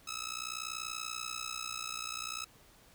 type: tone with amplitude modulation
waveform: 10% pulse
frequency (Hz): 1293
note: E6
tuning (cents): -34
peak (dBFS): -26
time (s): 0.07-2.45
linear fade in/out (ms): 10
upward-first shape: sine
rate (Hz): 60.5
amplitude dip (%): 90
effects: pink hiss -61 dBFS RMS until 2.94 s